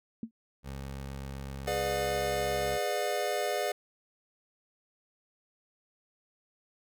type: tone with exponential decay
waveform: sine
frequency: 226.7 Hz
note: A#3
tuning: 48 cents flat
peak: -29 dBFS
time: 0.23-0.31 s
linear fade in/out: 2 ms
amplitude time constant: 16 ms
type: tone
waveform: 20% pulse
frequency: 67.9 Hz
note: C#2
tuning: 35 cents flat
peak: -33 dBFS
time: 0.63-2.79 s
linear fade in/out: 50 ms
type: chord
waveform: square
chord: G# diminished seventh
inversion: none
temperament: just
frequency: 415.3 / 498.4 / 598 / 717.6 Hz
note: G#4 / B4 / D5 / F5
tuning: 0 / +16 / +31 / +47 cents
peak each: -36 / -37 / -34 / -35 dBFS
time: 1.67-3.72 s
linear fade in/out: 5 ms
effects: none